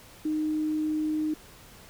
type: tone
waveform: sine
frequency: 308.3 Hz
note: D#4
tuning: 16 cents flat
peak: -25 dBFS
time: 0.25-1.34 s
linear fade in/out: 5 ms
effects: pink hiss -51 dBFS RMS until 1.89 s